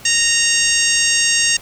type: harmonic tone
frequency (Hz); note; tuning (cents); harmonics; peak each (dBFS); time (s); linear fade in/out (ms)
928; A#5; -8; 2 / 3 / 4 / 5 / 6 / 7 / 8 / 9; -21 / -19 / -25 / -24 / -20 / -19 / -25 / -22; 0.05-1.57; 5
effects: pink hiss -40 dBFS RMS until 1.61 s